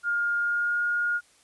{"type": "tone with pitch glide", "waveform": "sine", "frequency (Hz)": [1414, 1427.1], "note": ["F6", "F6"], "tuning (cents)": [21, 37], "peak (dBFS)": -23, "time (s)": [0.03, 1.21], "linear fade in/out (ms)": 50, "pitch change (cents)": 16, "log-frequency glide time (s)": [0.37, 0.8], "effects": ["white hiss -60 dBFS RMS until 1.43 s", "resampled to 24000 Hz"]}